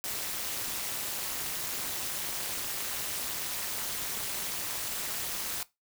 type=noise with amplitude modulation; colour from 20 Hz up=white; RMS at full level=-31 dBFS; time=0.04-5.63 s; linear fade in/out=0 ms; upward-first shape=sine; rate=217 Hz; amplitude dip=85%; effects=noise-tail reverb RT60 0.2 s tail -19 dB re dry